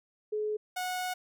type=tone pair in turn; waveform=sine / sawtooth; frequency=425.2 / 732.3 Hz; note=G#4 / F#5; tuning=+41 / -18 cents; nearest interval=major sixth; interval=941 cents; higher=second; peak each=-29 / -28 dBFS; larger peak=second; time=0.32-0.57 / 0.76-1.14 s; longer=second; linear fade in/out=10 ms; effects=none